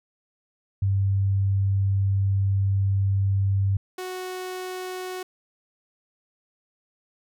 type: tone pair in turn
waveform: sine / sawtooth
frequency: 98 / 368.8 Hz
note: G2 / F#4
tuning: 0 / -6 cents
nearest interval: octave + major seventh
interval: 2294 cents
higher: second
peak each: -19 / -27 dBFS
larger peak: first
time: 0.82-3.77 / 3.98-5.23 s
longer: first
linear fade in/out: 5 ms
effects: none